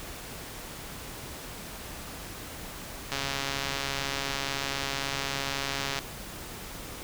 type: click train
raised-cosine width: 0.2 ms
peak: -13 dBFS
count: 397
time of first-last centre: 3.12-5.99 s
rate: 138 Hz
effects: pink hiss -41 dBFS RMS until 7.03 s